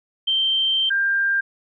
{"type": "tone pair in turn", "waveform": "sine", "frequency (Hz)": [3133, 1593.9], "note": ["G7", "G6"], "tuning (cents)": [-2, 28], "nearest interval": "octave", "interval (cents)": 1170, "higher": "first", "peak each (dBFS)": -17, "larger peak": "neither", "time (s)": [[0.27, 0.9], [0.9, 1.41]], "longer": "first", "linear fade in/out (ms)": 10, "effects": []}